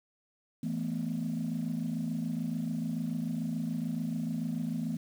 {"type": "chord", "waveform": "sine", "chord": "E suspended fourth", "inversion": "none", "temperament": "equal", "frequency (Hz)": [164.81, 220, 246.9], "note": ["E3", "A3", "B3"], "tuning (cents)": [0, 0, 0], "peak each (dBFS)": -34, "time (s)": [0.63, 4.97], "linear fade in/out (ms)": 5, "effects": ["tanh soft clip ceiling -25 dBFS", "9-bit"]}